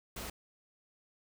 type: noise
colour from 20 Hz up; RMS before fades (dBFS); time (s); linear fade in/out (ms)
pink; -42; 0.16-0.3; 5
effects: none